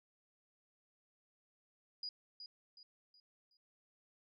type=tone with echo; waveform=sine; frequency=4902 Hz; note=D#8; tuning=27 cents flat; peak=-40 dBFS; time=2.03-2.09 s; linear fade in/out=2 ms; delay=370 ms; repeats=4; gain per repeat=-8 dB; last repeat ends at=3.57 s; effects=none